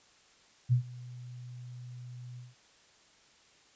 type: tone with ADSR envelope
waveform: sine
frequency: 123.47 Hz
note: B2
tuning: in tune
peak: -20 dBFS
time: 0.69-2.55 s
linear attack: 34 ms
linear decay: 100 ms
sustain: -22 dB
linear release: 170 ms
effects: white hiss -62 dBFS RMS until 3.75 s + resampled to 16000 Hz

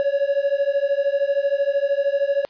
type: beating tone pair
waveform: triangle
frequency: 554.4 / 567.4 Hz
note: C#5 / C#5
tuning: 0 / +40 cents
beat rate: 13 Hz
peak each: -19 dBFS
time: 0-2.45 s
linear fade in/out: 0 ms
effects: white hiss -56 dBFS RMS until 2.49 s + resampled to 11025 Hz

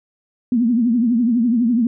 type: tone with vibrato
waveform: sine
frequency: 236.3 Hz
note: A#3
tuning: 24 cents sharp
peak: -13 dBFS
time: 0.52-1.87 s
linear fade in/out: 2 ms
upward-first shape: triangle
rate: 12 Hz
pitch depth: 150 cents each way
effects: none

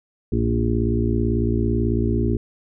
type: harmonic tone with a mistuned harmonic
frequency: 58.1 Hz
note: A#1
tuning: 5 cents flat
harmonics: 1 / 2 / 4 / 5 / 6 / 7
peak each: -23 / -23 / -24 / -28 / -26 / -28 dBFS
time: 0.32-2.37 s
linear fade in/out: 5 ms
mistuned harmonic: 1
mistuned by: +70 cents
effects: none

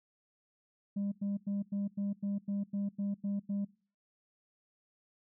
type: tone bursts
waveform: sine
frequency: 200.7 Hz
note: G3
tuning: 41 cents sharp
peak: -29 dBFS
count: 11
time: 0.96-3.65 s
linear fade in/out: 10 ms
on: 160 ms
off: 93 ms
effects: noise-tail reverb RT60 0.4 s tail -23 dB re dry + tanh soft clip ceiling -30 dBFS

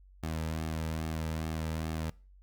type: tone with flanger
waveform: sawtooth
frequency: 79.7 Hz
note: D#2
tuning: 42 cents sharp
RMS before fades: -35 dBFS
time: 0.23-2.1 s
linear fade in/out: 0 ms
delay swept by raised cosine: 2 to 2.8 ms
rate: 2.4 Hz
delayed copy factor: -0.5
effects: noise-tail reverb RT60 0.4 s tail -23 dB re dry + added 47 Hz sine -54 dBFS peak until 2.42 s

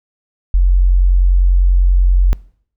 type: tone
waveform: sine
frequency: 45.17 Hz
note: F#1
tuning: 41 cents flat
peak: -7 dBFS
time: 0.54-2.33 s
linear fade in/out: 0 ms
effects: noise-tail reverb RT60 0.6 s tail -23 dB re dry

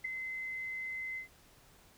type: tone with ADSR envelope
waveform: sine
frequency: 2055 Hz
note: C7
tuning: 32 cents flat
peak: -30 dBFS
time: 0.04-1.28 s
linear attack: 12 ms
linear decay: 5 ms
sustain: -7 dB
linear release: 110 ms
effects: pink hiss -62 dBFS RMS until 1.97 s

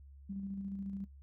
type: tone with tremolo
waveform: sine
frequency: 196.1 Hz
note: G3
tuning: 1 cent sharp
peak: -37 dBFS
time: 0.29-1.05 s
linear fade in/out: 10 ms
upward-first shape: square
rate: 14 Hz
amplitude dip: 35%
effects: noise-tail reverb RT60 0.1 s tail -17 dB re dry + added 69 Hz sine -52 dBFS peak until 1.22 s

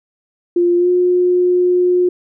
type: tone with pitch glide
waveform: sine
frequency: 349.2 to 359 Hz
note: F4 to F4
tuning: 0 to +48 cents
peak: -10 dBFS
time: 0.56-2.09 s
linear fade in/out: 5 ms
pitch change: +48 cents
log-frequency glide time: 0.77-0.89 s
effects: none

